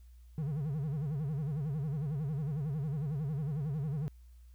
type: tone with vibrato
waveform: triangle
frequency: 146.83 Hz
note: D3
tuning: in tune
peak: -30 dBFS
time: 0.38-4.08 s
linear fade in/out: 0 ms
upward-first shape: sine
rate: 11 Hz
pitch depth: 170 cents each way
effects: added 60 Hz sine -52 dBFS peak until 4.54 s + white hiss -74 dBFS RMS until 4.54 s